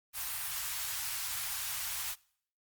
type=band-stop noise; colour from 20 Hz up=white; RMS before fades=-37 dBFS; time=0.13-2.16 s; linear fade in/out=50 ms; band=110 to 820 Hz; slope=24 dB/octave; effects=noise-tail reverb RT60 0.6 s tail -23 dB re dry + Opus 32 kbps